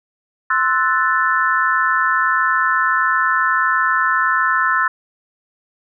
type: chord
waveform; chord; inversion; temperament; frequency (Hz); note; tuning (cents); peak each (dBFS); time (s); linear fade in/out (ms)
sine; F# half-diminished seventh; second; equal; 1046.5 / 1318.5 / 1480 / 1760; C6 / E6 / F#6 / A6; 0 / 0 / 0 / 0; -20 / -18 / -20 / -19; 0.5-4.88; 5
effects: none